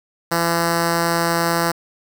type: tone with notch filter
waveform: 5% pulse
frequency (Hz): 168.7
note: E3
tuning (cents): +40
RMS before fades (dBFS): -19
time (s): 0.31-1.72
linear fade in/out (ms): 10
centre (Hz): 2400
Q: 2
effects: 7-bit